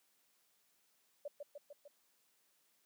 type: tone with echo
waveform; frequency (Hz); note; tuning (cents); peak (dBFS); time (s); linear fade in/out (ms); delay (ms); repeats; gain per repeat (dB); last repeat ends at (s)
sine; 580; D5; -22; -40; 1.25-1.28; 5; 150; 4; -3; 1.88
effects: white hiss -75 dBFS RMS until 2.85 s + high-pass 150 Hz 12 dB/octave